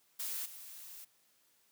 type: noise with level steps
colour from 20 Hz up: blue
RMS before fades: -39 / -50 dBFS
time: 0.19-1.05 s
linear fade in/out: 10 ms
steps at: 0.45 s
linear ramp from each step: 10 ms
effects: white hiss -71 dBFS RMS until 1.71 s + high-pass 100 Hz 12 dB/octave

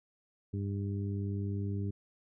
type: harmonic tone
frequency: 99.8 Hz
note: G2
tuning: 32 cents sharp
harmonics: 1 / 2 / 3 / 4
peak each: -33 / -39 / -43 / -45 dBFS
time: 0.53-1.91 s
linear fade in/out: 10 ms
effects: none

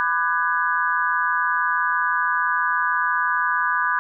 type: chord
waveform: sine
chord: G# half-diminished seventh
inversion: first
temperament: just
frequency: 996.7 / 1196.1 / 1495.1 / 1661.2 Hz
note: B5 / D6 / F#6 / G#6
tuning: +16 / +31 / +18 / 0 cents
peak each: -24 dBFS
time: 0-3.99 s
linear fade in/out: 0 ms
effects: none

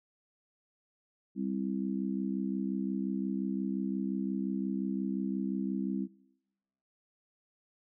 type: harmonic tone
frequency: 65.7 Hz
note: C2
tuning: 8 cents sharp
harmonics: 3 / 4 / 5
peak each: -33 / -35 / -39 dBFS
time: 1.35-6.08 s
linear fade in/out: 50 ms
effects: noise-tail reverb RT60 1.0 s tail -24 dB re dry

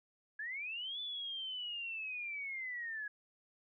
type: linear two-way sweep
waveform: sine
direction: up then down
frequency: 1661.2 to 3499 to 1661.2 Hz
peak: -39 dBFS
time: 0.39-3.08 s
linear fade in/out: 5 ms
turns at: 1 s
effects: none

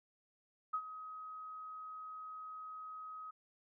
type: tone with ADSR envelope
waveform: sine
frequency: 1265 Hz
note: D#6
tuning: 28 cents sharp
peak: -32 dBFS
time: 0.73-3.31 s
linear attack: 12 ms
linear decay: 68 ms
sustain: -13 dB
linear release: 9 ms
effects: none

